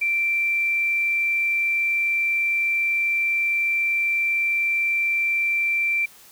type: tone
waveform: sine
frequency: 2349 Hz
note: D7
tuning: in tune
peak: -19 dBFS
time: 0.01-6.06 s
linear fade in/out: 10 ms
effects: white hiss -49 dBFS RMS until 6.31 s